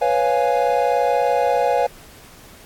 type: chord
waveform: triangle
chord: C# dominant seventh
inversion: third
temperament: equal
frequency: 493.9 / 554.4 / 698.5 / 830.6 Hz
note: B4 / C#5 / E#5 / G#5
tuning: 0 / 0 / 0 / 0 cents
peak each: -19 dBFS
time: 0.01-1.87 s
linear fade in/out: 10 ms
effects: pink hiss -45 dBFS RMS until 2.65 s + AAC 64 kbps